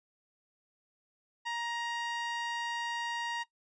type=tone with low-pass filter; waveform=5% pulse; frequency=940 Hz; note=A#5; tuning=14 cents sharp; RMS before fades=-36 dBFS; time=1.45-3.44 s; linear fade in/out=20 ms; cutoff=2100 Hz; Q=0.55; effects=noise-tail reverb RT60 0.1 s tail -18 dB re dry + resampled to 22050 Hz